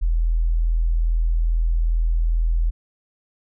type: tone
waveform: sine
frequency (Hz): 41.2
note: E1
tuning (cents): 0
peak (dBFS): -16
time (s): 0.01-2.71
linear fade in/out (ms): 20
effects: none